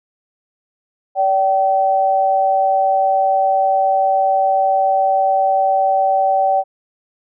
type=tone pair together; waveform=sine; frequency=576.1 / 769 Hz; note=D5 / G5; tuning=-33 / -33 cents; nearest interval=perfect fourth; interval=500 cents; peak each=-18 / -13 dBFS; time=1.15-6.64 s; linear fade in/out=50 ms; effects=none